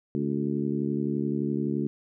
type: harmonic tone with a mistuned harmonic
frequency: 71.7 Hz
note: D2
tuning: 41 cents flat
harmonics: 2 / 3 / 4 / 5 / 6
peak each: -32 / -29 / -31 / -32 / -39 dBFS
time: 0.15-1.87 s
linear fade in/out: 0 ms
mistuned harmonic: 6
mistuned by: -23 cents
effects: none